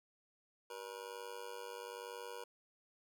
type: tone with amplitude modulation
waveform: 25% pulse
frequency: 479.6 Hz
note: A#4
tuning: 49 cents sharp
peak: -38 dBFS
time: 0.7-2.44 s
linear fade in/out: 5 ms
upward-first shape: sine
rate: 101 Hz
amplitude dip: 85%
effects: none